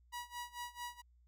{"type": "tone with tremolo", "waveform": "sawtooth", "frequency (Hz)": 967, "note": "B5", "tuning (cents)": -37, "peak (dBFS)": -37, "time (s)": [0.12, 1.02], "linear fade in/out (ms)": 20, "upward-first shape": "sine", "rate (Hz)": 4.5, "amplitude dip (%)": 90, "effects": ["added 60 Hz sine -64 dBFS peak until 1.27 s"]}